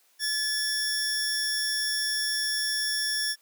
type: tone pair together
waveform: sawtooth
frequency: 1724 / 5473 Hz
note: A6 / F8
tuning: -36 / -36 cents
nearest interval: octave + minor sixth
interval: 2000 cents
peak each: -27 / -25 dBFS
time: 0.19-3.36 s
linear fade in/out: 50 ms
effects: white hiss -64 dBFS RMS until 3.41 s + high-pass 400 Hz 12 dB/octave